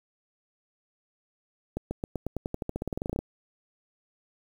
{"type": "accelerating click train", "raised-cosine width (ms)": 2, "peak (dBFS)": -17, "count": 21, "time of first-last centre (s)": [1.77, 3.19], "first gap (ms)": 140, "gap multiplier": 0.92, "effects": ["8-bit"]}